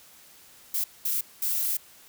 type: noise bursts at uneven times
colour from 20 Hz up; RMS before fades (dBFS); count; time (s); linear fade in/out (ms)
violet; -27; 3; 0.74-0.84 / 1.05-1.21 / 1.42-1.77; 5
effects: white hiss -53 dBFS RMS until 2.08 s